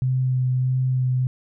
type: tone with vibrato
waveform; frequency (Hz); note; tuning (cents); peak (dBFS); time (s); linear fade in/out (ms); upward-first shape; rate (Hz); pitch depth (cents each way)
sine; 128.4; C3; -32; -18; 0.02-1.27; 0; sine; 1.6; 13
effects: none